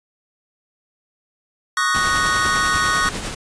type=chord; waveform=square; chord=D# minor seventh; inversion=third; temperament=equal; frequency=1108.7 / 1244.5 / 1480 / 1864.7 Hz; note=C#6 / D#6 / F#6 / A#6; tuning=0 / 0 / 0 / 0 cents; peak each=-23 dBFS; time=1.77-3.09 s; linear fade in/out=2 ms
type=noise with tremolo; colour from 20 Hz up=pink; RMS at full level=-25 dBFS; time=1.94-3.35 s; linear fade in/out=10 ms; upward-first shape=triangle; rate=10 Hz; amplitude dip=50%
effects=resampled to 22050 Hz